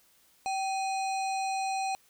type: harmonic tone with a mistuned harmonic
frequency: 831 Hz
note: G#5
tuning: 1 cent sharp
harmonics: 1 / 3 / 5 / 7 / 9 / 10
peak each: -29 / -39 / -43 / -46 / -48 / -49 dBFS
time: 0.46-1.95 s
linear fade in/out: 0 ms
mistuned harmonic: 1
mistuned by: -130 cents
effects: white hiss -64 dBFS RMS until 2.09 s